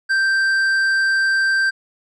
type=tone with tanh clipping; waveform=sine; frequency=1568 Hz; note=G6; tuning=in tune; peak=-16 dBFS; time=0.09-1.71 s; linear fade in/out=20 ms; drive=8 dB; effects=none